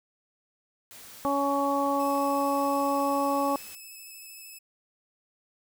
white noise, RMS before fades -47 dBFS, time 0.91-3.75 s, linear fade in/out 0 ms
harmonic tone, 280 Hz, C#4, 18 cents sharp, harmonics 1 / 2 / 3 / 4, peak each -29 / -29 / -29 / -29 dBFS, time 1.25-3.56 s, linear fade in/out 0 ms
5% pulse tone with vibrato, 2600 Hz, E7, 24 cents flat, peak -35 dBFS, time 1.99-4.59 s, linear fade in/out 10 ms, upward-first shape triangle, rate 13 Hz, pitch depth 20 cents each way
effects none

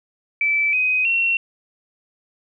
sine tone with pitch steps, 2317 / 2512 / 2724 Hz, D7 / D#7 / F7, -24 / +16 / -44 cents, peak -16 dBFS, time 0.41-1.37 s, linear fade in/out 2 ms, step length 320 ms, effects none

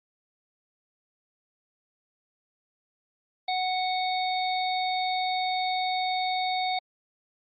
harmonic tone with a mistuned harmonic, 740 Hz, F#5, in tune, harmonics 1 / 3 / 5 / 6, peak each -26 / -34 / -34 / -37 dBFS, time 3.48-6.79 s, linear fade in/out 5 ms, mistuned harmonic 6, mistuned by -15 cents, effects MP3 32 kbps

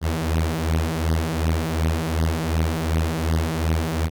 sawtooth beating tone pair, 79.2 / 81.9 Hz, D#2 / E2, +31 / -11 cents, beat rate 2.7 Hz, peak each -19 dBFS, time 0.01-4.1 s, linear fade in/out 50 ms, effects Opus 48 kbps

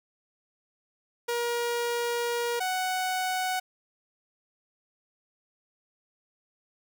sawtooth tone pair in turn, 475.2 / 743.1 Hz, A#4 / F#5, +33 / +7 cents, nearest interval minor sixth, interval 774 cents, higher second, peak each -23 dBFS, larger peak neither, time 1.28-2.6 / 2.6-3.6 s, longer first, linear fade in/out 10 ms, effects none

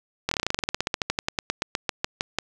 slowing click train, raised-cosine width 0.2 ms, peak -6 dBFS, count 28, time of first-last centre 0.29-2.386 s, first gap 24 ms, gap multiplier 1.08, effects none

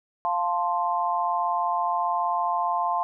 sine chord, F major, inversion none, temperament equal, 698.5 / 880 / 1046.5 Hz, F5 / A5 / C6, 0 / 0 / 0 cents, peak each -27 / -27 / -26 dBFS, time 0.25-3.03 s, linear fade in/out 0 ms, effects none

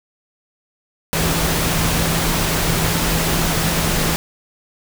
sine tone in noise, 163.9 Hz, E3, 10 cents flat, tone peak -23 dBFS, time 1.13-4.16 s, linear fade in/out 0 ms, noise pink, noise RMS -19 dBFS, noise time 1.13-4.16 s, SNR -7 dB, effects none

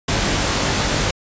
pink noise with comb filter, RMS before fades -19 dBFS, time 0.08-1.11 s, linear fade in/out 5 ms, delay 20 ms, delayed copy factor +0.6, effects resampled to 16000 Hz

